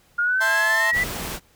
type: exponential sweep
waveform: sine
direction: up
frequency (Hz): 1408 to 2000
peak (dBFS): -18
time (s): 0.18-1.04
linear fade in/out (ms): 10
type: chord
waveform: sawtooth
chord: A minor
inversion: second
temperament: equal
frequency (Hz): 659.3 / 880 / 1046.5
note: E5 / A5 / C6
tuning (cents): 0 / 0 / 0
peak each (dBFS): -24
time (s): 0.4-0.92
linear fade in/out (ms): 20
type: noise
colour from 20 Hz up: pink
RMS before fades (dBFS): -30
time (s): 0.92-1.4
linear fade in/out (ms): 50
effects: pink hiss -58 dBFS RMS until 1.55 s